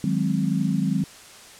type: chord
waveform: sine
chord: Ab dominant seventh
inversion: second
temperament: equal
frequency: 155.56 / 185 / 207.7 / 261.6 Hz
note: Eb3 / Gb3 / Ab3 / C4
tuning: 0 / 0 / 0 / 0 cents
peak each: -26 / -24 / -26 / -27 dBFS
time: 0.04-1.04 s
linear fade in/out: 2 ms
effects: white hiss -45 dBFS RMS until 1.59 s + low-pass 9000 Hz 12 dB/octave